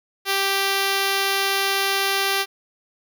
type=tone; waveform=5% pulse; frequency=392 Hz; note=G4; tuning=in tune; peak=-8 dBFS; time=0.25-2.46 s; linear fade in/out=50 ms; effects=none